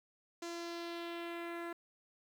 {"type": "tone with low-pass filter sweep", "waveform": "sawtooth", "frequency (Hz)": 340.7, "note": "F4", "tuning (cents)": -43, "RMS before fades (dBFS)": -43, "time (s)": [0.42, 1.73], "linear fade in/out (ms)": 5, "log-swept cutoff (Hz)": [7000, 1700], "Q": 1.8, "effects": ["10-bit"]}